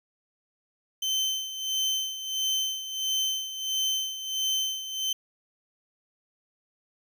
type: tone with tremolo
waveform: 30% pulse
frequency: 3084 Hz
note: G7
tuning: 29 cents flat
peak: -21 dBFS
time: 1.02-5.13 s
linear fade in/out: 5 ms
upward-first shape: sine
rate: 1.5 Hz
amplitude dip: 70%
effects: none